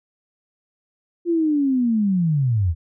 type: linear sweep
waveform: sine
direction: down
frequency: 349.2 to 76 Hz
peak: -16 dBFS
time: 1.25-2.75 s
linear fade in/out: 50 ms
effects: none

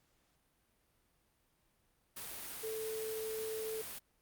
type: tone in noise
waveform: sine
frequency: 440 Hz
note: A4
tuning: in tune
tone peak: -38 dBFS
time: 2.63-3.82 s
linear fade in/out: 10 ms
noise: white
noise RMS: -45 dBFS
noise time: 2.16-3.99 s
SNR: +4 dB
effects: pink hiss -75 dBFS RMS until 4.21 s + Opus 48 kbps

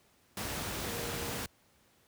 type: tone in noise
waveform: sine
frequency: 470 Hz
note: A#4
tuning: 14 cents sharp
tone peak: -44 dBFS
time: 0.87-1.38 s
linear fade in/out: 2 ms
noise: pink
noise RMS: -37 dBFS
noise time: 0.37-1.46 s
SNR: -10 dB
effects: pink hiss -67 dBFS RMS until 2.07 s + high-pass 60 Hz 12 dB/octave

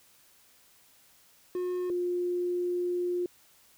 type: tone pair in turn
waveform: triangle / sine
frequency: 360.6 / 354.8 Hz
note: F#4 / F4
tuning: -45 / +27 cents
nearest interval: unison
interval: 28 cents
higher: first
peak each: -27 dBFS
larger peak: neither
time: 1.55-1.9 / 1.9-3.26 s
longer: second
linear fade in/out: 2 ms
effects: white hiss -61 dBFS RMS until 3.77 s

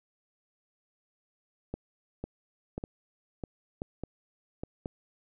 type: two click trains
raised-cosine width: 2 ms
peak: -22 / -21 dBFS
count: 5 / 4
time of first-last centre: 2.24-4.635 / 1.74-4.859 s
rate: 1.67 / 0.962 Hz
effects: none

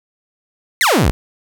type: exponential sweep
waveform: sawtooth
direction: down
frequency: 2217 to 42.68 Hz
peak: -7 dBFS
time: 0.81-1.11 s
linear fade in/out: 0 ms
effects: none

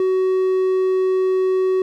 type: tone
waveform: triangle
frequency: 374.8 Hz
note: F#4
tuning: 22 cents sharp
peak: -13 dBFS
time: 0-1.82 s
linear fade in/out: 2 ms
effects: none

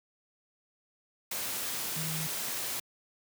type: tone in noise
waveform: sine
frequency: 158.3 Hz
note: D#3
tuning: 30 cents sharp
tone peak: -35 dBFS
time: 1.96-2.27 s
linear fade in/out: 5 ms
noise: white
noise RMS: -35 dBFS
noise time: 1.31-2.8 s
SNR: -3 dB
effects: high-pass 100 Hz 12 dB/octave

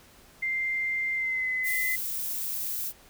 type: tone with pitch glide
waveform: sine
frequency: 2093 to 2030 Hz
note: C7 to B6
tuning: 0 to +47 cents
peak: -26 dBFS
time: 0.42-1.96 s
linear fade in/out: 10 ms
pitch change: -53 cents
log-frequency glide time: 1.14-1.5 s
type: noise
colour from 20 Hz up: violet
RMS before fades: -32 dBFS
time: 1.63-2.93 s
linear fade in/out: 50 ms
effects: pink hiss -55 dBFS RMS until 3.09 s

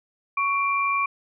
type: tone pair together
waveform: sine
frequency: 1115.7 / 2364 Hz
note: C#6 / D7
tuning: +11 / +11 cents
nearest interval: octave + minor second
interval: 1300 cents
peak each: -22 / -25 dBFS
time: 0.37-1.06 s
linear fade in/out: 5 ms
effects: none

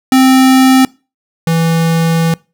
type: tone pair in turn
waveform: square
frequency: 261.6 / 164.8 Hz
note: C4 / E3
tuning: 0 / 0 cents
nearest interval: minor sixth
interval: 800 cents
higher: first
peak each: -5 / -10 dBFS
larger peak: first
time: 0.12-0.85 / 1.47-2.34 s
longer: second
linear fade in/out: 2 ms
effects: noise-tail reverb RT60 0.3 s tail -24 dB re dry

